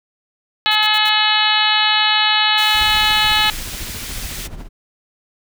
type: harmonic tone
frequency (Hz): 427.3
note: G#4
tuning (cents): +49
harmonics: 2 / 3 / 4 / 5 / 6 / 7 / 8 / 9 / 10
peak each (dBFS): -20 / -23 / -21 / -24 / -22 / -19 / -23 / -20 / -23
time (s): 0.66-3.5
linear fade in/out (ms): 0
type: noise bursts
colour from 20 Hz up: white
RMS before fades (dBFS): -34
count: 4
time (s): 0.71-1.095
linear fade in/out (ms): 5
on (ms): 46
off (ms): 67
type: high-pass noise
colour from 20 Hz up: pink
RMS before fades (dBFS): -30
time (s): 2.57-4.48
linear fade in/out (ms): 20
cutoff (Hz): 2100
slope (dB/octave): 12
type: noise with tremolo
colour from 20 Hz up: brown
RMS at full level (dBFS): -27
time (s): 2.73-4.69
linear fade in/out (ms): 50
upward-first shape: triangle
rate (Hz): 14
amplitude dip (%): 70
effects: none